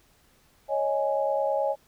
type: chord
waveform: sine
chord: C# suspended second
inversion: none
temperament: just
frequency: 554.4 / 623.7 / 831.5 Hz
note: C#5 / D#5 / G#5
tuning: 0 / +4 / +2 cents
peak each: -26 / -28 / -29 dBFS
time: 0.68-1.76 s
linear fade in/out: 50 ms
effects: pink hiss -62 dBFS RMS until 1.87 s